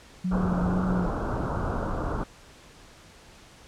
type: tone with vibrato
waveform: sine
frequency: 181.3 Hz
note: F#3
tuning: 35 cents flat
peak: -24 dBFS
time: 0.24-1.07 s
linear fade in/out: 10 ms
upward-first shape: sine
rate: 2.1 Hz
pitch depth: 31 cents each way
type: low-pass noise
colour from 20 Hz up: pink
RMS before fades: -29 dBFS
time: 0.31-2.24 s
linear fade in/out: 10 ms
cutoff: 1500 Hz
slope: 96 dB/octave
effects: pink hiss -51 dBFS RMS until 3.67 s + low-pass 8000 Hz 12 dB/octave